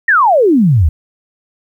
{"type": "exponential sweep", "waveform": "sine", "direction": "down", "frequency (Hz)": [1908, 69.3], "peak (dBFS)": -6, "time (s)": [0.08, 0.89], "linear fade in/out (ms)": 5, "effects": ["8-bit"]}